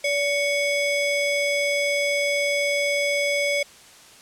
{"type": "ring-modulated tone", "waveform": "square", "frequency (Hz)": 1400, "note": "F6", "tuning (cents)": 4, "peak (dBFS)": -18, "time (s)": [0.04, 3.63], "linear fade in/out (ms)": 5, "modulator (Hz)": 826, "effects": ["white hiss -48 dBFS RMS until 4.21 s", "low-pass 9000 Hz 12 dB/octave"]}